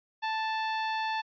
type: tone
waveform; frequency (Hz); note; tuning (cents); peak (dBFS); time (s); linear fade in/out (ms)
sawtooth; 880; A5; 0; -25; 0.22-1.22; 20
effects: resampled to 11025 Hz